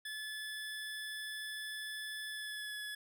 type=tone with pitch glide; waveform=25% pulse; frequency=1727 to 1701.3 Hz; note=A6 to G#6; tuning=-33 to +41 cents; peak=-37 dBFS; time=0.05-2.95 s; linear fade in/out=5 ms; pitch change=-26 cents; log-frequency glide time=2.29-2.76 s; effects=none